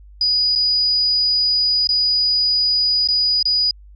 sine tone with dropouts, 4930 Hz, D#8, 17 cents flat, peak -14 dBFS, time 0.21-3.71 s, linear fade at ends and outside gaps 2 ms, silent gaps 0.553-0.558 / 1.872-1.89 / 3.075-3.086 / 3.428-3.454 s, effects added 50 Hz sine -40 dBFS peak until 3.95 s

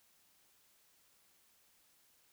silence, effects white hiss -70 dBFS RMS until 2.32 s

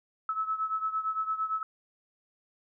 sine beating tone pair, 1297 / 1305.8 Hz, E6 / E6, -28 / -17 cents, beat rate 8.8 Hz, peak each -30 / -34 dBFS, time 0.29-1.63 s, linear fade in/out 2 ms, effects none

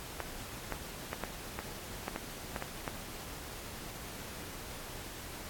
clicks, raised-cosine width 0.5 ms, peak -20 dBFS, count 10, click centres 0.203 / 0.723 / 1.131 / 1.237 / 1.59 / 2.081 / 2.161 / 2.562 / 2.624 / 2.878 s, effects pink hiss -45 dBFS RMS until 5.49 s + AAC 64 kbps

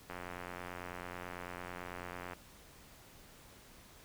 click train, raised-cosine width 0.5 ms, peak -28 dBFS, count 200, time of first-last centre 0.1-2.333 s, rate 89.1 Hz, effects pink hiss -58 dBFS RMS until 4.04 s

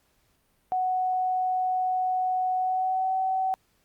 sine tone with pitch glide, 741 to 757.4 Hz, F#5 to F#5, +2 to +40 cents, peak -23 dBFS, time 0.72-3.54 s, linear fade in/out 0 ms, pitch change +38 cents, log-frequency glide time 2.57-3.14 s, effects pink hiss -68 dBFS RMS until 3.84 s + Opus 48 kbps

